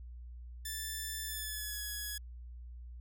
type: tone with pitch glide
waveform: 5% pulse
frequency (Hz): 1760 to 1679.6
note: A6 to G#6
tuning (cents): 0 to +19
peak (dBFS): -28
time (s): 0.65-2.18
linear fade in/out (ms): 5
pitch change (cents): -81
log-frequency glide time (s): 1.24-1.81
effects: added 60 Hz sine -45 dBFS peak until 3 s